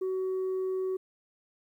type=tone; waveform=sine; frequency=375.7 Hz; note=F#4; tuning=26 cents sharp; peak=-26 dBFS; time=0.01-0.97 s; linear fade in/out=10 ms; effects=tanh soft clip ceiling -27 dBFS + 11-bit